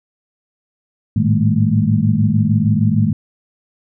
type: tone cluster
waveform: sine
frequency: 105.1 / 111.6 / 156.5 / 203.7 / 222.9 Hz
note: G#2 / A2 / D#3 / G#3 / A3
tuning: +21 / +25 / +10 / -33 / +23 cents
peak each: -18 dBFS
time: 1.16-3.13 s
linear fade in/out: 5 ms
effects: none